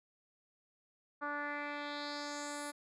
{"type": "tone with low-pass filter sweep", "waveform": "10% pulse", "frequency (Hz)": 291.3, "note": "D4", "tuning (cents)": -14, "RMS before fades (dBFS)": -41, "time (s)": [1.21, 2.72], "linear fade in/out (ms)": 20, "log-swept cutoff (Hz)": [1300, 11000], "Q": 3, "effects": []}